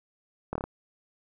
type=slowing click train; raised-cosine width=1 ms; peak=-17 dBFS; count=5; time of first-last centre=0.53-0.64 s; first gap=24 ms; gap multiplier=1.09; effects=none